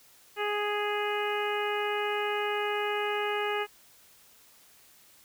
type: harmonic tone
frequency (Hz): 415.3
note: G#4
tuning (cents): 0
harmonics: 1 / 2 / 3 / 4 / 5 / 6 / 7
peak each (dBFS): -31 / -34 / -36 / -37 / -38 / -39 / -39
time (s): 0.36-3.67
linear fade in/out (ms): 50
effects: white hiss -58 dBFS RMS until 5.24 s